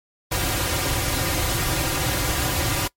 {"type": "noise with comb filter", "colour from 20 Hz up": "pink", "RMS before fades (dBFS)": -23, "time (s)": [0.31, 2.88], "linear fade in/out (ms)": 10, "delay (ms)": 4.6, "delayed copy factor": -0.95, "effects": ["noise-tail reverb RT60 0.1 s tail -23 dB re dry", "MP3 64 kbps"]}